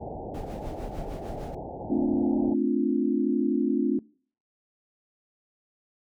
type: low-pass noise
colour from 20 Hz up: white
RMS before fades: -37 dBFS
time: 0-2.55 s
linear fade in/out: 20 ms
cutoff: 840 Hz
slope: 96 dB/octave
type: noise with tremolo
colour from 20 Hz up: brown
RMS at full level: -35 dBFS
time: 0.34-1.55 s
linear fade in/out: 5 ms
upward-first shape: triangle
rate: 6.6 Hz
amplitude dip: 75%
type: chord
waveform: sine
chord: D minor seventh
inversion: second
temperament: equal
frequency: 220 / 261.6 / 293.7 / 349.2 Hz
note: A3 / C4 / D4 / F4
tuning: 0 / 0 / 0 / 0 cents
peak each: -29 / -26 / -27 / -29 dBFS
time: 1.9-3.99 s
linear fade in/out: 5 ms
effects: noise-tail reverb RT60 0.5 s tail -25 dB re dry